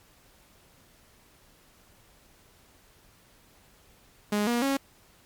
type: tone with pitch steps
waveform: sawtooth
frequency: 207.7 / 238.6 / 274.1 Hz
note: G#3 / A#3 / C#4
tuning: 0 / +41 / -19 cents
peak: -20 dBFS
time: 4.32-4.77 s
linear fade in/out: 5 ms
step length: 150 ms
effects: pink hiss -59 dBFS RMS until 5.25 s + MP3 96 kbps